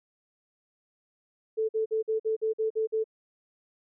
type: tone bursts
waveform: sine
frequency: 440 Hz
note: A4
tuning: in tune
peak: -24 dBFS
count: 9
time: 1.57-3.042 s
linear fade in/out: 20 ms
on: 120 ms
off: 49 ms
effects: none